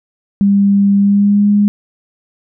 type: tone with pitch glide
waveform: sine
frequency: 199.8 to 205.3 Hz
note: G3 to G#3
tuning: +33 to -20 cents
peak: -7 dBFS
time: 0.41-1.68 s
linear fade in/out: 0 ms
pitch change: +47 cents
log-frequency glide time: 0.97-1.49 s
effects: none

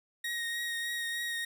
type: tone with vibrato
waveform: 30% pulse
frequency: 1876 Hz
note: A#6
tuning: 11 cents sharp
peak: -30 dBFS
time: 0.24-1.45 s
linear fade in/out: 5 ms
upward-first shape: triangle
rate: 3.3 Hz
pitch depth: 20 cents each way
effects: none

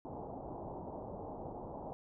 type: low-pass noise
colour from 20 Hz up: white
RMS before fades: -45 dBFS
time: 0.05-1.93 s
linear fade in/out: 0 ms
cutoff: 890 Hz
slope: 48 dB/octave
effects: none

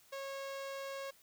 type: tone with notch filter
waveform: sawtooth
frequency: 547 Hz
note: C#5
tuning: 23 cents flat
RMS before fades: -43 dBFS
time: 0.12-1.11 s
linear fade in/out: 10 ms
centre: 11000 Hz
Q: 1
effects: white hiss -65 dBFS RMS until 1.22 s

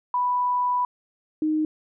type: tone pair in turn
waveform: sine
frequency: 987.8 / 309.5 Hz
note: B5 / D#4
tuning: 0 / -9 cents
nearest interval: octave + minor sixth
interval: 2009 cents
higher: first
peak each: -20 dBFS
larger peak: neither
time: 0.14-0.85 / 1.42-1.65 s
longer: first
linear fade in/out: 2 ms
effects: none

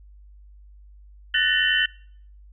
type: tone cluster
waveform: sine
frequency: 1490 / 1772 / 1862 / 2745 / 3031 Hz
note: F#6 / A6 / A#6 / F7 / F#7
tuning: +12 / +12 / -2 / -31 / +41 cents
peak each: -26 / -23 / -26 / -29 / -22 dBFS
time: 1.34-1.86 s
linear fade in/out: 5 ms
effects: noise-tail reverb RT60 0.6 s tail -23 dB re dry + added 50 Hz sine -45 dBFS peak until 2.52 s

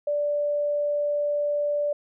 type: tone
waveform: sine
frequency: 585 Hz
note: D5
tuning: 7 cents flat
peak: -22 dBFS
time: 0.07-1.93 s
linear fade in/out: 5 ms
effects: none

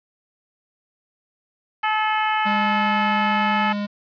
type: harmonic tone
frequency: 431.6 Hz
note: A4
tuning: 33 cents flat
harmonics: 2 / 3 / 4 / 5 / 6 / 7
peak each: -21 / -25 / -27 / -29 / -31 / -32 dBFS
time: 1.83-3.73 s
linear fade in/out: 10 ms
type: tone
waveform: square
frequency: 205.1 Hz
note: G#3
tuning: 21 cents flat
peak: -24 dBFS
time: 2.45-3.87 s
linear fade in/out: 20 ms
effects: resampled to 11025 Hz + 8-bit

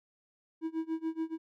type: tone with tremolo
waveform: triangle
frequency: 323 Hz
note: E4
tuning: 35 cents flat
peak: -27 dBFS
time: 0.61-1.38 s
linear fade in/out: 50 ms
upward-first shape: sine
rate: 7 Hz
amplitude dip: 95%
effects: none

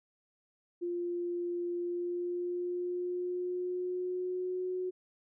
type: tone with pitch glide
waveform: sine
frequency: 349.2 to 367 Hz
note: F4 to F#4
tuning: 0 to -14 cents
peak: -32 dBFS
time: 0.81-4.91 s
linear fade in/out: 20 ms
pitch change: +86 cents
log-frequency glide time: 1.75-4.67 s
effects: none

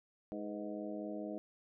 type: harmonic tone with a mistuned harmonic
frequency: 104.2 Hz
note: G#2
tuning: 6 cents sharp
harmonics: 2 / 3 / 4 / 5 / 6 / 7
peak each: -45 / -43 / -50 / -48 / -46 / -55 dBFS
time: 0.32-1.38 s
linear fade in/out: 0 ms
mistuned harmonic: 5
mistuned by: -62 cents
effects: none

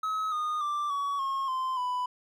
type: tone with pitch steps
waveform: triangle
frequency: 1281 / 1228.1 / 1177.4 / 1128.8 / 1082.2 / 1037.5 / 994.7 Hz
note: E6 / D#6 / D6 / C#6 / C#6 / C6 / B5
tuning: -50 / -23 / +4 / +31 / -42 / -15 / +12 cents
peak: -26 dBFS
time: 0.03-2.06 s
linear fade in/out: 5 ms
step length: 290 ms
effects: none

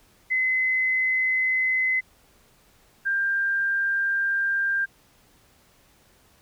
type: tone pair in turn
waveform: sine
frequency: 2039 / 1592.1 Hz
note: C7 / G6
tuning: -45 / +26 cents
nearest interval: major third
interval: 429 cents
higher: first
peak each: -20 / -21 dBFS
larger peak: first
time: 0.3-2.01 / 3.05-4.86 s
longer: second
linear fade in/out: 20 ms
effects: pink hiss -59 dBFS RMS until 6.41 s

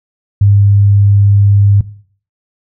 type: tone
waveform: sine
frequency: 100.9 Hz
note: G#2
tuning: 49 cents flat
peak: -4 dBFS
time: 0.41-1.81 s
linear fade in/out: 5 ms
effects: noise-tail reverb RT60 0.5 s tail -17 dB re dry

